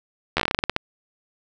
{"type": "slowing click train", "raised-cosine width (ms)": 0.3, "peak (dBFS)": -4, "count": 13, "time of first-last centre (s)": [0.37, 0.764], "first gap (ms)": 12, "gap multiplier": 1.17, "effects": []}